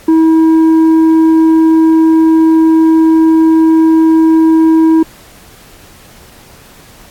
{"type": "tone with tanh clipping", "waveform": "sine", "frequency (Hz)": 321.9, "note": "E4", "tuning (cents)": -41, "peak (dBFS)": -5, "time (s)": [0.08, 5.03], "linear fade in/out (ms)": 5, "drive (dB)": 5, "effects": ["pink hiss -39 dBFS RMS until 7.1 s", "AAC 64 kbps"]}